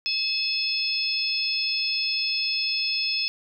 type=harmonic tone; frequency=862 Hz; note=A5; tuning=36 cents flat; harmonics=3 / 4 / 5 / 6; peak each=-29 / -35 / -32 / -25 dBFS; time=0.06-3.28 s; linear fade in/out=0 ms; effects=none